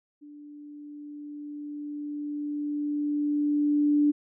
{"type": "tone with level ramp", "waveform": "sine", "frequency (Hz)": 293.7, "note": "D4", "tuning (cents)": 0, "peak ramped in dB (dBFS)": [-44, -18], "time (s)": [0.21, 4.12], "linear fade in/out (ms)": 20, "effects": []}